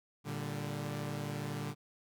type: chord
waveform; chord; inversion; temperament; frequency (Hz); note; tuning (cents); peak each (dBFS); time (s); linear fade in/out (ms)
sawtooth; G minor; first; equal with one note detuned; 114.74 / 146.83 / 196; Bb2 / D3 / G3; -27 / 0 / 0; -38 / -35 / -40; 0.24-1.75; 50
effects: none